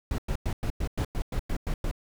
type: noise bursts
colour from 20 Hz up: brown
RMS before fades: -28 dBFS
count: 11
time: 0.11-1.913 s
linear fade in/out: 2 ms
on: 73 ms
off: 100 ms
effects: none